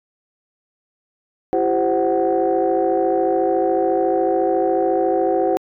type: tone cluster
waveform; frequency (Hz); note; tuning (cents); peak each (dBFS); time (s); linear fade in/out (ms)
sine; 337.8 / 391.8 / 522 / 745; E4 / G4 / C5 / F#5; +42 / -1 / -4 / +12; -20; 1.53-5.57; 0
effects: tanh soft clip ceiling -8 dBFS